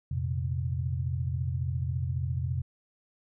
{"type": "chord", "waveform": "sine", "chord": "F suspended fourth", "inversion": "none", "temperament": "just", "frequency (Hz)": [87.31, 116.41, 130.96], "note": ["F2", "Bb2", "C3"], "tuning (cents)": [0, -2, 2], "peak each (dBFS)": [-31, -36, -31], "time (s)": [0.11, 2.62], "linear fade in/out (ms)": 5, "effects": []}